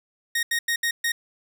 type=tone bursts at uneven times; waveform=sawtooth; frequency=1864.7 Hz; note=A#6; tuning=in tune; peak=-18 dBFS; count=5; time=0.35-0.43 / 0.51-0.59 / 0.68-0.76 / 0.83-0.91 / 1.04-1.12 s; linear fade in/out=5 ms; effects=none